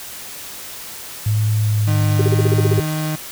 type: tone with vibrato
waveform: sine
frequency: 106.3 Hz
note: G#2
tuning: 41 cents sharp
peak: -14 dBFS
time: 1.26-2.8 s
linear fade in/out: 5 ms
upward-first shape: sine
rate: 1 Hz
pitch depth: 18 cents each way
type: tone with pitch glide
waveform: 35% pulse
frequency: 152.5 to 154.99 Hz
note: D#3 to D#3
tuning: -34 to -6 cents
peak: -18 dBFS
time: 1.87-3.16 s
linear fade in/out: 10 ms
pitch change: +28 cents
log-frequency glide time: 2.23-2.45 s
type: tone bursts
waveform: sine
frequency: 392 Hz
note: G4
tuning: in tune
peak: -14 dBFS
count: 10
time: 2.19-2.8 s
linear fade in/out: 5 ms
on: 25 ms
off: 40 ms
effects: white hiss -33 dBFS RMS until 3.31 s